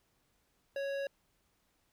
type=tone with hard clipping; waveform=sine; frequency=554.4 Hz; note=C#5; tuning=in tune; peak=-36 dBFS; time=0.76-1.07 s; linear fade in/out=2 ms; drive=13 dB; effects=pink hiss -75 dBFS RMS until 1.92 s